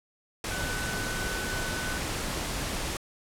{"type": "tone in noise", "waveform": "sine", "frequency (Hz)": 1500, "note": "F#6", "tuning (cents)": 23, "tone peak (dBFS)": -35, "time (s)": [0.51, 1.98], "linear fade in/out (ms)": 2, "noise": "pink", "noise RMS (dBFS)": -32, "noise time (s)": [0.44, 2.97], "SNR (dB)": -6, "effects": ["low-pass 11000 Hz 12 dB/octave"]}